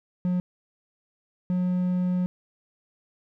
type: tone pair in turn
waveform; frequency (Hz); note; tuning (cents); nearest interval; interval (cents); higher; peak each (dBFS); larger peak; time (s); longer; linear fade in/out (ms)
triangle; 180.1 / 180.86; F#3 / F#3; -46 / -39; unison; 7; second; -20; neither; 0.25-0.4 / 1.5-2.26; second; 0
effects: none